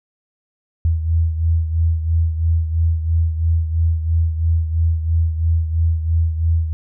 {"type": "beating tone pair", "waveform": "sine", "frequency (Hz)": [81.4, 84.4], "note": ["E2", "E2"], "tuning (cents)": [-21, 41], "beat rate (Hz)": 3, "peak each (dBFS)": [-15, -22], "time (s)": [0.85, 6.73], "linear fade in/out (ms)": 0, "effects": []}